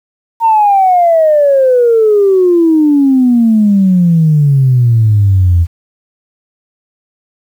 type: exponential sweep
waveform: sine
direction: down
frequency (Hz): 927 to 82.6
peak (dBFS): -4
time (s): 0.4-5.67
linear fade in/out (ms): 50
effects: tanh soft clip ceiling 0 dBFS + 7-bit